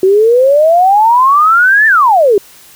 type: exponential two-way sweep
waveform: sine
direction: up then down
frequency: 370 to 1800 to 381.2 Hz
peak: -4 dBFS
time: 0.03-2.38 s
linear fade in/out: 2 ms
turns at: 1.87 s
effects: white hiss -39 dBFS RMS until 2.75 s